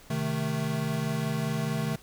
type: chord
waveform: square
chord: A diminished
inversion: first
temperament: equal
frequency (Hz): 130.81 / 155.56 / 220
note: C3 / Eb3 / A3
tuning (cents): 0 / 0 / 0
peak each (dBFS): -34 / -31 / -33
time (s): 0.1-1.96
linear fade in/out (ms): 5
effects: pink hiss -53 dBFS RMS until 2.02 s